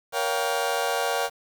30% pulse chord, G half-diminished seventh, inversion first, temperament just, 470.4 / 564.5 / 705.6 / 784 Hz, Bb4 / Db5 / F5 / G5, +16 / +31 / +18 / 0 cents, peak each -27 dBFS, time 0.12-1.3 s, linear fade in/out 50 ms, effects 8-bit

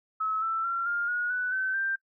sine tone with pitch steps, 1292 / 1329.1 / 1367.2 / 1406.5 / 1446.9 / 1488.4 / 1531.1 / 1575.1 Hz, E6 / E6 / F6 / F6 / F#6 / F#6 / G6 / G6, -35 / +14 / -37 / +12 / -39 / +10 / -41 / +8 cents, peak -26 dBFS, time 0.2-1.96 s, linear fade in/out 10 ms, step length 220 ms, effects noise-tail reverb RT60 0.1 s tail -20 dB re dry

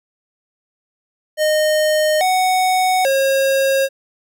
square tone with pitch steps, 615 / 743 / 541 Hz, D#5 / F#5 / C#5, -20 / +7 / -42 cents, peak -14 dBFS, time 1.37-3.89 s, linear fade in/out 50 ms, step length 840 ms, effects none

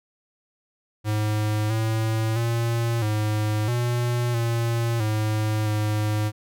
square tone with pitch steps, 106.6 / 111 / 116.6 / 106.7 / 120.8 / 116.5 / 107.7 / 106.3 Hz, G#2 / A2 / A#2 / G#2 / B2 / A#2 / A2 / G#2, +46 / +16 / +1 / +47 / -38 / -1 / -37 / +41 cents, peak -22 dBFS, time 1.04-6.32 s, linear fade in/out 50 ms, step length 660 ms, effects none

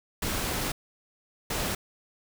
pink noise bursts at uneven times, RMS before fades -30 dBFS, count 2, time 0.22-0.72 / 1.5-1.75 s, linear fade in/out 5 ms, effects none

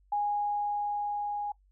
sine tone with level ramp, 825 Hz, G#5, 12 cents flat, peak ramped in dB -26 to -31 dBFS, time 0.12-1.52 s, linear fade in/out 5 ms, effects noise-tail reverb RT60 0.1 s tail -19 dB re dry + added 48 Hz sine -61 dBFS peak until 1.71 s

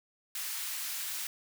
white high-pass noise, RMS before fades -37 dBFS, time 0.35-1.27 s, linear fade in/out 2 ms, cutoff 1300 Hz, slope 12 dB/octave, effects none

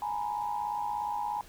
sine tone cluster, 835 / 938 / 995 Hz, G#5 / A#5 / B5, +9 / +11 / +13 cents, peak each -32 / -36 / -39 dBFS, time 0.02-1.41 s, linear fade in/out 2 ms, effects pink hiss -54 dBFS RMS until 1.48 s

